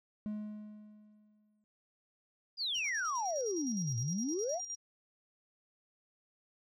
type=tone with exponential decay; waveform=triangle; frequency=211.3 Hz; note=G#3; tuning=30 cents sharp; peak=-32 dBFS; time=0.26-1.64 s; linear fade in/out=0 ms; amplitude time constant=300 ms
type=exponential two-way sweep; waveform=sine; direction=down then up; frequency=5000 to 111.9 to 785 Hz; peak=-32 dBFS; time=2.57-4.61 s; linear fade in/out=50 ms; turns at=3.98 s
type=tone with tremolo; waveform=sine; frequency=5700 Hz; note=F8; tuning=34 cents sharp; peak=-37 dBFS; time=2.74-4.76 s; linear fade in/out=20 ms; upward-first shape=square; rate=9.7 Hz; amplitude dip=60%
effects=tanh soft clip ceiling -25 dBFS